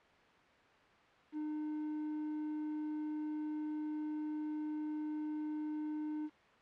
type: tone with quantisation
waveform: triangle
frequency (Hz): 304.2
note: D#4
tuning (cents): -39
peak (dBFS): -35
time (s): 1.32-6.3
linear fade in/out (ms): 50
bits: 10
effects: white hiss -63 dBFS RMS until 6.61 s + low-pass 2000 Hz 12 dB/octave